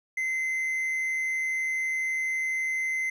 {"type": "tone with amplitude modulation", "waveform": "triangle", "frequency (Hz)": 2062, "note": "C7", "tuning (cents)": -26, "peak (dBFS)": -23, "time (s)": [0.17, 3.1], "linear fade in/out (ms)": 5, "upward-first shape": "sine", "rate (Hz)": 152, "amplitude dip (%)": 30, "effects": []}